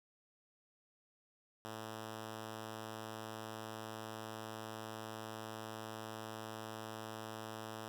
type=tone; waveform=5% pulse; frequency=110 Hz; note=A2; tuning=in tune; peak=-33 dBFS; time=1.65-7.88 s; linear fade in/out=0 ms; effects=none